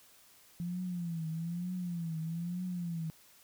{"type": "tone with vibrato", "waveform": "sine", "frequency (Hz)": 170.8, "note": "F3", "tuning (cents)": -38, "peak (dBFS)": -34, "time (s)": [0.6, 3.1], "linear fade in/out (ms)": 0, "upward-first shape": "triangle", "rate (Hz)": 1.1, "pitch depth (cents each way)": 130, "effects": ["white hiss -61 dBFS RMS until 3.43 s"]}